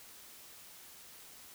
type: silence
effects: white hiss -54 dBFS RMS until 1.54 s